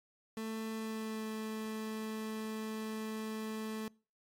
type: tone with pitch glide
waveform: 30% pulse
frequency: 221.4 to 218.4 Hz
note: A3 to A3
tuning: +11 to -13 cents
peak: -35 dBFS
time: 0.37-3.88 s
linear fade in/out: 2 ms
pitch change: -24 cents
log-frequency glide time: 0.75-1.27 s
effects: noise-tail reverb RT60 0.4 s tail -25 dB re dry + MP3 64 kbps